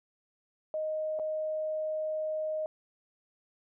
sine tone with dropouts, 622.3 Hz, D#5, in tune, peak -30 dBFS, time 0.74-2.66 s, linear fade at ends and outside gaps 1 ms, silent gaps 1.19-1.196 s, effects none

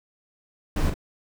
brown noise with echo, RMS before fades -23 dBFS, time 0.76-0.9 s, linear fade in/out 5 ms, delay 41 ms, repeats 1, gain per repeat -7 dB, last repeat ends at 0.941 s, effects none

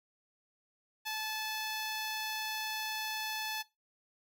10% pulse tone, 868 Hz, A5, 24 cents flat, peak -27 dBFS, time 1.05-3.63 s, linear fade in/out 20 ms, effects noise-tail reverb RT60 0.2 s tail -17 dB re dry

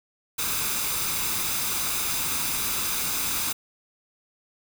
white noise with comb filter, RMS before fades -27 dBFS, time 0.38-3.53 s, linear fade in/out 10 ms, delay 0.81 ms, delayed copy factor +0.5, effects none

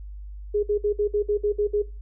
sine tone bursts, 415.3 Hz, G#4, in tune, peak -19 dBFS, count 9, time 0.54-1.823 s, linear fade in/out 10 ms, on 91 ms, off 58 ms, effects noise-tail reverb RT60 0.3 s tail -20 dB re dry + added 50 Hz sine -35 dBFS peak until 2.01 s

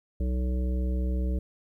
harmonic tone, 62.8 Hz, B1, 30 cents sharp, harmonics 1 / 3 / 5 / 7 / 9, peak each -25 / -35 / -39 / -42 / -44 dBFS, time 0.2-1.39 s, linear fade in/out 5 ms, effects 11-bit

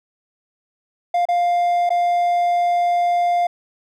triangle tone with dropouts, 701 Hz, F5, 6 cents sharp, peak -13 dBFS, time 1.14-3.47 s, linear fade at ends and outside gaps 5 ms, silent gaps 1.254-1.286 / 1.893-1.903 s, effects none

